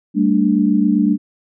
sine chord, G suspended second, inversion none, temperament equal with one note detuned, 196 / 223.7 / 293.7 Hz, G3 / A3 / D4, 0 / +29 / 0 cents, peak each -16 dBFS, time 0.14-1.18 s, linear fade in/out 50 ms, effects none

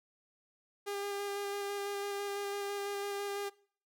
sawtooth tone with vibrato, 402.7 Hz, G4, 47 cents sharp, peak -32 dBFS, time 0.86-3.5 s, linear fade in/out 20 ms, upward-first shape square, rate 6 Hz, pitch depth 10 cents each way, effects noise-tail reverb RT60 0.5 s tail -22 dB re dry

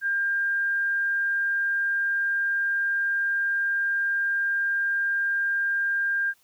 sine tone, 1600 Hz, G6, 35 cents sharp, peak -22 dBFS, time 0.01-6.34 s, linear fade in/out 50 ms, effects white hiss -63 dBFS RMS until 6.43 s

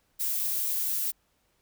violet noise, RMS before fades -29 dBFS, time 0.19-1.12 s, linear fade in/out 20 ms, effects pink hiss -71 dBFS RMS until 1.61 s

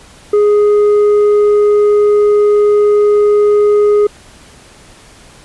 sine tone with tanh clipping, 415.3 Hz, G#4, in tune, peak -7 dBFS, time 0.33-4.07 s, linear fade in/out 5 ms, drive 4 dB, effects pink hiss -40 dBFS RMS until 5.44 s + resampled to 24000 Hz

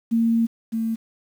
sine tone pair in turn, 229.1 / 225.4 Hz, A#3 / A3, -30 / +42 cents, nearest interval unison, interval 28 cents, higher first, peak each -16 / -21 dBFS, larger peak first, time 0.11-0.47 / 0.72-0.96 s, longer first, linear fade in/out 20 ms, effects 8-bit

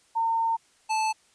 sine / square tone pair in turn, 910 / 874.5 Hz, A#5 / A5, -42 / -11 cents, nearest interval minor second, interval 69 cents, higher first, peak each -22 / -24 dBFS, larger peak first, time 0.15-0.57 / 0.89-1.13 s, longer first, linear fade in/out 20 ms, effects white hiss -62 dBFS RMS until 1.34 s + resampled to 22050 Hz

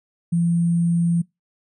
sine tone with sample-and-hold, 170 Hz, F3, 46 cents flat, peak -16 dBFS, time 0.32-1.22 s, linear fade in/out 10 ms, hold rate 8820 Hz, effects noise-tail reverb RT60 0.2 s tail -24 dB re dry + resampled to 24000 Hz

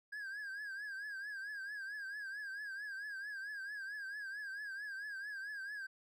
triangle tone with vibrato, 1630 Hz, G#6, 33 cents flat, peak -40 dBFS, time 0.12-5.87 s, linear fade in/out 10 ms, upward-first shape triangle, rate 4.5 Hz, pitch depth 110 cents each way, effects none

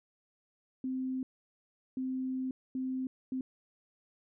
sine tone bursts at uneven times, 259.6 Hz, C4, 13 cents flat, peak -32 dBFS, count 4, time 0.84-1.23 / 1.97-2.51 / 2.75-3.07 / 3.32-3.41 s, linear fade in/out 2 ms, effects none

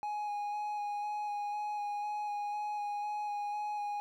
triangle tone with vibrato, 830.6 Hz, G#5, in tune, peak -32 dBFS, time 0.03-4 s, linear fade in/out 0 ms, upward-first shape square, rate 2 Hz, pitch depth 12 cents each way, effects none

